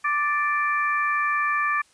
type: harmonic tone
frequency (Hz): 587.3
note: D5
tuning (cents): 0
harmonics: 2 / 3 / 4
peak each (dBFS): -23 / -25 / -29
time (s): 0.04-1.82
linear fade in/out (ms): 10
effects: white hiss -59 dBFS RMS until 1.93 s + resampled to 22050 Hz